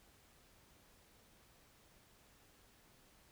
silence, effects pink hiss -67 dBFS RMS until 3.31 s

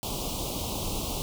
pink band-stop noise, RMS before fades -32 dBFS, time 0.03-1.22 s, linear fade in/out 0 ms, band 1100 to 2700 Hz, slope 48 dB/octave, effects none

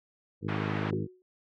harmonic tone, 52.1 Hz, G#1, 6 cents sharp, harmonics 2 / 3 / 4 / 5 / 6 / 7 / 8 / 9, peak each -35 / -35 / -37 / -42 / -38 / -43 / -43 / -45 dBFS, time 0.41-1.08 s, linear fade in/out 50 ms
white band-pass noise, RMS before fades -37 dBFS, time 0.48-0.91 s, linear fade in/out 10 ms, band 380 to 1900 Hz, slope 12 dB/octave
sine tone with exponential decay, 367.6 Hz, F#4, 11 cents flat, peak -26 dBFS, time 0.93-1.22 s, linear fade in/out 1 ms, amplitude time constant 62 ms
effects low-pass 3000 Hz 12 dB/octave

